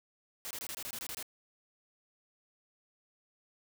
white noise bursts, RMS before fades -41 dBFS, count 10, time 0.45-1.227 s, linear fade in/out 0 ms, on 57 ms, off 23 ms, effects none

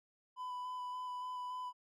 triangle tone with vibrato, 999 Hz, B5, 20 cents sharp, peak -38 dBFS, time 0.36-1.73 s, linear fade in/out 50 ms, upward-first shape square, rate 3.5 Hz, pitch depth 10 cents each way, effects none

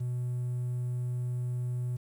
triangle tone, 123.47 Hz, B2, in tune, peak -27 dBFS, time 0-1.97 s, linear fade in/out 10 ms, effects tanh soft clip ceiling -24 dBFS + 10-bit

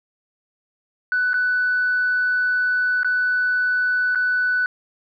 sine tone with dropouts, 1491 Hz, F#6, 13 cents sharp, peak -16 dBFS, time 1.12-4.66 s, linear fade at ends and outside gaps 1 ms, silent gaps 1.333-1.341 / 3.032-3.046 / 4.149-4.156 s, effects tanh soft clip ceiling -13 dBFS

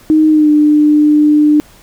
sine tone with pitch glide, 311.1 to 299.5 Hz, D#4 to D4, 0 to +34 cents, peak -5 dBFS, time 0.1-1.6 s, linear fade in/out 0 ms, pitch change -66 cents, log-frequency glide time 0.29-0.5 s, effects pink hiss -43 dBFS RMS until 1.82 s

